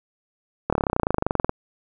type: slowing click train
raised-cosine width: 1 ms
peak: -6 dBFS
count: 23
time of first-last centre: 0.7-1.494 s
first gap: 26 ms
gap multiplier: 1.03
effects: none